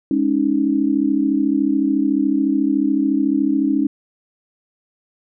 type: chord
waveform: sine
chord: Ab suspended fourth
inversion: none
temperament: equal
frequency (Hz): 207.7 / 277.2 / 311.1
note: Ab3 / Db4 / Eb4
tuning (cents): 0 / 0 / 0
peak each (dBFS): -23 / -17 / -19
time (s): 0.11-3.87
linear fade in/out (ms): 2
effects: none